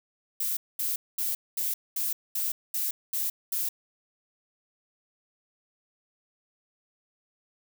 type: noise bursts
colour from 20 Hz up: violet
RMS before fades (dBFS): -29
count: 9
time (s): 0.4-3.69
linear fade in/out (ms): 5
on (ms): 170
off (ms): 220
effects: none